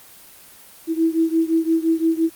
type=beating tone pair; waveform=sine; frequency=324.2 / 330 Hz; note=E4 / E4; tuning=-29 / +2 cents; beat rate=5.8 Hz; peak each=-18 / -20 dBFS; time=0.87-2.3 s; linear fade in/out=50 ms; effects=white hiss -45 dBFS RMS until 2.35 s + Opus 24 kbps